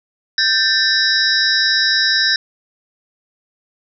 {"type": "tone cluster", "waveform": "sine", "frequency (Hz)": [1564, 1782, 3896, 5000, 5470], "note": ["G6", "A6", "B7", "D#8", "F8"], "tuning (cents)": [-4, 22, -24, 8, -37], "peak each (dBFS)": -19, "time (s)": [0.38, 2.36], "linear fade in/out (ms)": 2, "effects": []}